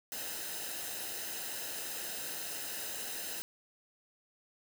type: noise with comb filter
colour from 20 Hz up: white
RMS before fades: -40 dBFS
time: 0.12-3.42 s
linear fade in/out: 0 ms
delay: 0.88 ms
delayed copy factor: -0.6
effects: none